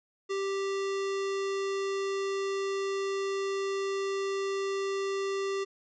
square tone, 392 Hz, G4, in tune, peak -30 dBFS, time 0.29-5.65 s, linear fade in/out 20 ms, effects resampled to 16000 Hz

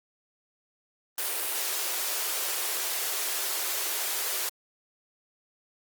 white high-pass noise, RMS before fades -30 dBFS, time 1.18-4.49 s, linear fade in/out 2 ms, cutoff 330 Hz, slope 96 dB/octave, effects Opus 32 kbps

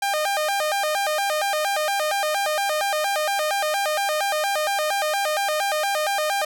sawtooth tone with vibrato, 698.5 Hz, F5, in tune, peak -17 dBFS, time 0.02-6.45 s, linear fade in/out 5 ms, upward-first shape square, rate 4.3 Hz, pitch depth 230 cents each way, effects none

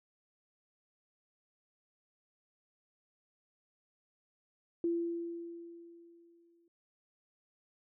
sine tone with exponential decay, 339.4 Hz, F4, 49 cents flat, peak -28 dBFS, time 4.84-6.68 s, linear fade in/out 2 ms, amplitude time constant 400 ms, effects none

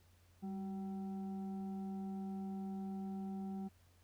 sine tone with frequency modulation, 196 Hz, G3, in tune, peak -40 dBFS, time 0.42-3.69 s, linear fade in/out 20 ms, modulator 572 Hz, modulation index 0.43, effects added 88 Hz sine -66 dBFS peak until 4.03 s + pink hiss -72 dBFS RMS until 4.03 s

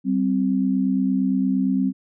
sine tone pair together, 192.89 / 261.6 Hz, G3 / C4, -28 / 0 cents, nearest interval perfect fourth, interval 528 cents, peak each -21 / -20 dBFS, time 0.04-1.93 s, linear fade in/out 50 ms, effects none

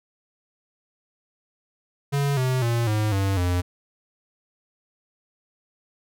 square tone with pitch steps, 141.3 / 128.83 / 117.45 / 107.09 / 97.63 / 89.01 Hz, C#3 / C3 / A#2 / A2 / G2 / F2, +34 / -26 / +13 / -46 / -7 / +33 cents, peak -21 dBFS, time 2.12-3.62 s, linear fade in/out 20 ms, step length 250 ms, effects none

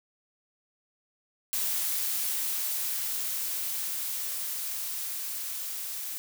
blue noise with level ramp, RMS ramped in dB -29 to -36 dBFS, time 1.53-6.18 s, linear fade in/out 0 ms, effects none

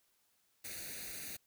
white noise with comb filter, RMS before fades -45 dBFS, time 0.64-1.37 s, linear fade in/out 10 ms, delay 0.47 ms, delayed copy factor +0.8, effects white hiss -75 dBFS RMS until 1.46 s

